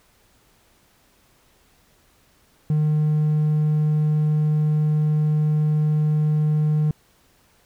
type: tone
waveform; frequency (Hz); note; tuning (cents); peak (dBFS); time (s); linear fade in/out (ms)
triangle; 152.3; D#3; -37; -14; 2.7-6.91; 2
effects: tanh soft clip ceiling -10 dBFS + pink hiss -59 dBFS RMS until 7.65 s